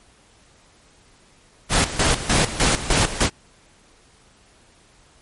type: noise with tremolo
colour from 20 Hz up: pink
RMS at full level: -17 dBFS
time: 1.69-3.3 s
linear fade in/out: 50 ms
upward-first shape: square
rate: 3.3 Hz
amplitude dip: 75%
effects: pink hiss -54 dBFS RMS until 5.21 s + MP3 48 kbps